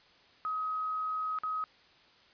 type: tone with dropouts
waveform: sine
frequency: 1266 Hz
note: D#6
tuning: 30 cents sharp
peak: -31 dBFS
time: 0.45-1.64 s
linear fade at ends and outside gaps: 0 ms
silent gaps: 1.387-1.435 s
effects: white hiss -61 dBFS RMS until 2.33 s + resampled to 11025 Hz